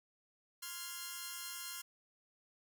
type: chord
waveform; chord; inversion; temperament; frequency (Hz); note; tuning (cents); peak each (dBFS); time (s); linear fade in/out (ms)
5% pulse; F minor; second; equal; 1046.5 / 1396.9 / 1661.2; C6 / F6 / Ab6; 0 / 0 / 0; -36 / -34 / -39; 0.62-1.82; 10
effects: none